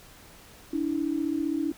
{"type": "tone pair together", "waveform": "sine", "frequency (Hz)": [288.4, 323.7], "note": ["D4", "E4"], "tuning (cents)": [-31, -31], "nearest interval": "major second", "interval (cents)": 200, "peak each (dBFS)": -28, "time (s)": [0.73, 1.72], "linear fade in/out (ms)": 5, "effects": ["pink hiss -51 dBFS RMS until 1.77 s"]}